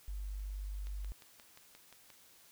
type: tone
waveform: sine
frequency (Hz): 49.41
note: G1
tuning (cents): +14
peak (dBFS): -38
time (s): 0.08-1.12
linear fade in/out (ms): 0
type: click train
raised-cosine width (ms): 0.2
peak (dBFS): -37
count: 8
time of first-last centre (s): 0.87-2.102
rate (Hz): 5.68
effects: white hiss -62 dBFS RMS until 2.51 s